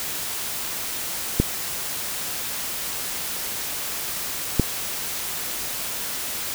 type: clicks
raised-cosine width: 3 ms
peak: -3 dBFS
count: 2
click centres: 1.4 / 4.597 s
effects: white hiss -29 dBFS RMS until 6.54 s